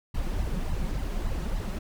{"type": "noise with flanger", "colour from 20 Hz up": "brown", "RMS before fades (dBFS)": -29, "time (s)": [0.14, 1.79], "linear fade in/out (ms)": 10, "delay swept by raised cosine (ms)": [0.99, 5.59], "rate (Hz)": 3.5, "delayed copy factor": 0.85, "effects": []}